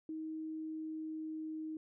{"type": "tone with pitch glide", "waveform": "sine", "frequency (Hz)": [315.7, 313.9], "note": ["D#4", "D#4"], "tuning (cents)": [25, 15], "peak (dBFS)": -39, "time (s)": [0.09, 1.77], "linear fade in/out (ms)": 2, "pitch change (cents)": -10, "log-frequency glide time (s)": [0.38, 1.6], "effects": []}